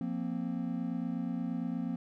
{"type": "chord", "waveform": "triangle", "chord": "F suspended fourth", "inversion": "none", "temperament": "equal", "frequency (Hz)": [174.61, 233.1, 261.6], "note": ["F3", "Bb3", "C4"], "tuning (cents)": [0, 0, 0], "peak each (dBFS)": [-35, -34, -35], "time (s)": [0.01, 1.96], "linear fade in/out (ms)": 2, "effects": []}